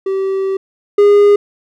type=tone pair in turn; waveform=triangle; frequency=386 / 409 Hz; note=G4 / G#4; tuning=-27 / -26 cents; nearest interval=minor second; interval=101 cents; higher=second; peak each=-12 / -3 dBFS; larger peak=second; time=0.06-0.57 / 0.98-1.36 s; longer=first; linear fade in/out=5 ms; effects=none